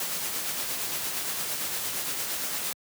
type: noise with tremolo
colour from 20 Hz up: white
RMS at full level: -30 dBFS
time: 0-2.73 s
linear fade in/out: 2 ms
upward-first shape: sine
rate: 8.7 Hz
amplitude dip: 30%
effects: high-pass 100 Hz 12 dB/octave

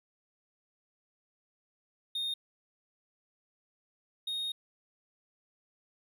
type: tone pair in turn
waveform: triangle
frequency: 3685 / 3719 Hz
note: A#7 / A#7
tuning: -21 / -5 cents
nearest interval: unison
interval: 16 cents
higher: second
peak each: -30 / -31 dBFS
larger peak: first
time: 2.15-2.34 / 4.27-4.52 s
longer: second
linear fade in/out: 5 ms
effects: none

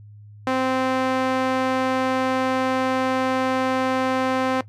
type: tone with band-pass filter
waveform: sawtooth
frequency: 260 Hz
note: C4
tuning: 11 cents flat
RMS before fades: -22 dBFS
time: 0.47-4.61 s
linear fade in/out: 2 ms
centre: 900 Hz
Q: 0.59
effects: noise-tail reverb RT60 0.1 s tail -17 dB re dry + added 104 Hz sine -41 dBFS peak until 4.68 s

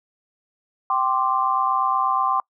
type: chord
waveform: sine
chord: G suspended fourth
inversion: none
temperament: equal with one note detuned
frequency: 778.1 / 1046.5 / 1174.7 Hz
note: G5 / C6 / D6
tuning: -13 / 0 / 0 cents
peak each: -24 / -21 / -23 dBFS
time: 0.9-2.4 s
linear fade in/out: 2 ms
effects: noise-tail reverb RT60 0.1 s tail -26 dB re dry

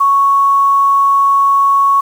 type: tone with quantisation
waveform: sine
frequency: 1108.7 Hz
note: C#6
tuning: in tune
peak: -7 dBFS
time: 0-2.01 s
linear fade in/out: 10 ms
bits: 6
effects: none

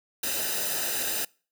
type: noise with comb filter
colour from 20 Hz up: white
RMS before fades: -29 dBFS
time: 0.23-1.25 s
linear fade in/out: 5 ms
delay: 0.9 ms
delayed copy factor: -0.7
effects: noise-tail reverb RT60 0.4 s tail -26 dB re dry

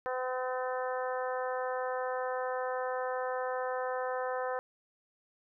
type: harmonic tone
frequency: 254.8 Hz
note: C4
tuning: 46 cents flat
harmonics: 2 / 3 / 4 / 5 / 6 / 7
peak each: -34 / -38 / -40 / -42 / -44 / -45 dBFS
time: 0.06-4.59 s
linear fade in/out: 0 ms
effects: none

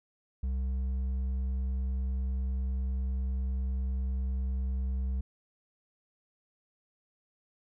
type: tone with hard clipping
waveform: sine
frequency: 65 Hz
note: C2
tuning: 11 cents flat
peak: -30 dBFS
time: 0.43-5.21 s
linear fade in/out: 5 ms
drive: 4 dB
effects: none

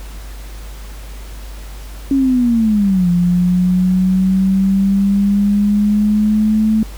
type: linear two-way sweep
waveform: sine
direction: down then up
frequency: 277.2 to 174.5 to 219.3 Hz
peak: -10 dBFS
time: 2.11-6.83 s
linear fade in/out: 2 ms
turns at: 3.09 s
effects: added 50 Hz sine -28 dBFS peak until 6.97 s + pink hiss -39 dBFS RMS until 6.97 s

